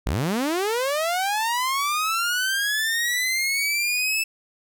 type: linear sweep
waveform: sawtooth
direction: up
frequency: 41.2 to 2637 Hz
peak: -18 dBFS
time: 0.06-4.24 s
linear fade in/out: 10 ms
effects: none